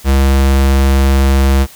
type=tone; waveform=square; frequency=67.7 Hz; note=C#2; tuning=40 cents flat; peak=-8 dBFS; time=0.04-1.67 s; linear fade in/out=50 ms; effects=white hiss -38 dBFS RMS until 1.75 s